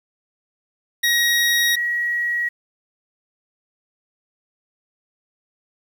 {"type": "tone pair in turn", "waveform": ["25% pulse", "sine"], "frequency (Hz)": [1890, 1909.8], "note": ["A#6", "A#6"], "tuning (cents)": [23, 41], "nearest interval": "unison", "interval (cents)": 18, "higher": "second", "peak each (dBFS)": [-12, -19], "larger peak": "first", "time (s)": [[1.03, 1.76], [1.76, 2.49]], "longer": "neither", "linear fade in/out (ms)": 10, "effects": ["8-bit"]}